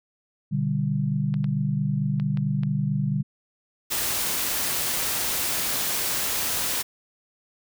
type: chord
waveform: sine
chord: G major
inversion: first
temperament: just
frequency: 122.5 / 147 / 196 Hz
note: B2 / D3 / G3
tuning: -14 / +2 / 0 cents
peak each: -29 / -24 / -27 dBFS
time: 0.51-3.23 s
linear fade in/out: 20 ms
type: clicks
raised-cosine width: 0.3 ms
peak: -24 dBFS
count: 7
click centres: 1.341 / 1.443 / 2.199 / 2.373 / 2.634 / 3.93 / 5.089 s
type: noise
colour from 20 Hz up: white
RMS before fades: -26 dBFS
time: 3.9-6.83 s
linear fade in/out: 20 ms
effects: none